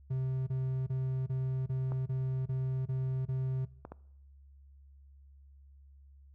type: tone bursts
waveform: triangle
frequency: 130.81 Hz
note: C3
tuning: in tune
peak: -28 dBFS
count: 9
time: 0.1-3.654 s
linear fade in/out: 10 ms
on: 370 ms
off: 28 ms
type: clicks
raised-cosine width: 1 ms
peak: -29 dBFS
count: 3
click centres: 1.92 / 3.851 / 3.92 s
effects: noise-tail reverb RT60 0.8 s tail -22 dB re dry + added 69 Hz sine -54 dBFS peak until 6.34 s